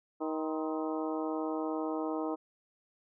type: harmonic tone with a mistuned harmonic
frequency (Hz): 157.5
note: D#3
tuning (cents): +21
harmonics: 2 / 3 / 4 / 5 / 6 / 7 / 8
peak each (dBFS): -34 / -38 / -40 / -42 / -44 / -45 / -46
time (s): 0.2-2.36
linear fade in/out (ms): 20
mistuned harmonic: 7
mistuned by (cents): -81
effects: none